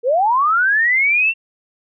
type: linear sweep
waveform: sine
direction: up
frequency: 448.8 to 2735 Hz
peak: -12 dBFS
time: 0.03-1.34 s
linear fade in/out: 50 ms
effects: none